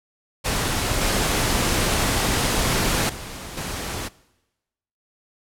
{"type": "noise with level steps", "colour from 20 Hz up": "pink", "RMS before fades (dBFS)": [-23, -21, -35, -29], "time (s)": [0.44, 4.09], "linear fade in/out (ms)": 20, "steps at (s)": [1.01, 3.09, 3.57], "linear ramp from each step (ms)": 5, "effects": ["noise-tail reverb RT60 1.0 s tail -21 dB re dry", "low-pass 12000 Hz 12 dB/octave"]}